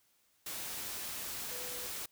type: tone in noise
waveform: sine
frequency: 493.9 Hz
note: B4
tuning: in tune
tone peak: -49 dBFS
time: 1.51-1.87 s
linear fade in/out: 5 ms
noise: white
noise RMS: -41 dBFS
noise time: 0.46-2.06 s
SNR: -11 dB
effects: white hiss -72 dBFS RMS until 2.11 s